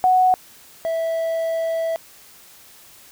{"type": "tone pair in turn", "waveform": ["sine", "triangle"], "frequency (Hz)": [740, 656.1], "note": ["F#5", "E5"], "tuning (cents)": [0, -8], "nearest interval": "major second", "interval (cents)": 208, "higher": "first", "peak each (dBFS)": [-12, -18], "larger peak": "first", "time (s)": [[0.04, 0.34], [0.85, 1.96]], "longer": "second", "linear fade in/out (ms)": 0, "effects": ["white hiss -47 dBFS RMS until 3.11 s"]}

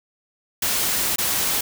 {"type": "noise with dropouts", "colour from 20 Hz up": "white", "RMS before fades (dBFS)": -22, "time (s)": [0.62, 1.61], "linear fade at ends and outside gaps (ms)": 5, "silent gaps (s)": [1.16, 1.183], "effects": []}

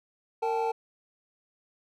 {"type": "tone cluster", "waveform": "triangle", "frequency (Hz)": [458.4, 778, 869], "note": ["A#4", "G5", "A5"], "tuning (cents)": [-29, -13, -22], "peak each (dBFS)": [-27, -31, -28], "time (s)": [0.42, 0.72], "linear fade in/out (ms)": 10, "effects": []}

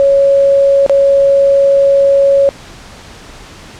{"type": "tone with dropouts", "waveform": "sine", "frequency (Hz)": 554.4, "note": "C#5", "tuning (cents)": 0, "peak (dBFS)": -5, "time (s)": [0, 2.49], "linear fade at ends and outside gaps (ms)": 0, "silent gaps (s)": [0.863, 0.896], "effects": ["pink hiss -34 dBFS RMS until 3.79 s", "low-pass 7000 Hz 12 dB/octave"]}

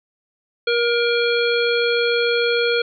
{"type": "harmonic tone", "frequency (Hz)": 473.3, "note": "A#4", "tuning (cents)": 26, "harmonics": [1, 3, 5, 7, 9], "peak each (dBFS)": [-18, -23, -25, -26, -28], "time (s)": [0.67, 2.82], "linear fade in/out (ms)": 5, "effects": []}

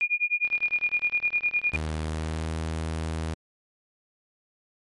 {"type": "tone with tremolo", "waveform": "sine", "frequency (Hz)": 2432, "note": "D#7", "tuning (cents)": -40, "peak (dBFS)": -19, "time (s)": [0.01, 1.76], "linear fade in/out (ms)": 0, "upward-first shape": "sine", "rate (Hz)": 9.8, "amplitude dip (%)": 100}
{"type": "click train", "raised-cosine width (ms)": 0.3, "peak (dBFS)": -27, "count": 78, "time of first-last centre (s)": [0.45, 2.445], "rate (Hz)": 38.6}
{"type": "tone with pitch glide", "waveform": "sawtooth", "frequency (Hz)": [78, 80.1], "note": ["D#2", "E2"], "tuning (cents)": [5, -49], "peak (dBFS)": -24, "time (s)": [1.73, 3.34], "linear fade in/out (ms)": 5, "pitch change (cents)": 46, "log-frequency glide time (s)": [2.01, 2.5]}
{"effects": ["MP3 48 kbps"]}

